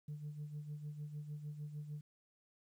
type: tone with tremolo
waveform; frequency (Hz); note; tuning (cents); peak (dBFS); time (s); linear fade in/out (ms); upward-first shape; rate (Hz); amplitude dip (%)
sine; 148.9; D3; +24; -39; 0.08-2.01; 5; sine; 6.6; 65
effects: tanh soft clip ceiling -39 dBFS + 12-bit